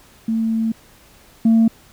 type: tone pair in turn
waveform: sine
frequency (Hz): 224.3 / 225.9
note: A3 / A3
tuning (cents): +34 / +46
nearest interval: unison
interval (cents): 12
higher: second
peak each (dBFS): -16 / -8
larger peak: second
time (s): 0.28-0.72 / 1.45-1.68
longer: first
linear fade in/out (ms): 5
effects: tanh soft clip ceiling -8 dBFS + pink hiss -49 dBFS RMS until 1.92 s